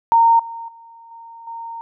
sine tone with level steps, 921 Hz, A#5, 21 cents flat, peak -9 / -28 / -40 / -36 / -28 dBFS, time 0.12-1.81 s, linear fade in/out 0 ms, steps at 0.39 / 0.68 / 1.11 / 1.47 s, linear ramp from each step 5 ms, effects none

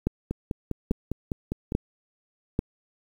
two click trains, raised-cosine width 3 ms, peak -10 / -15 dBFS, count 4 / 8, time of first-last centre 0.07-2.591 / 0.31-1.721 s, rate 1.19 / 4.96 Hz, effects 8-bit

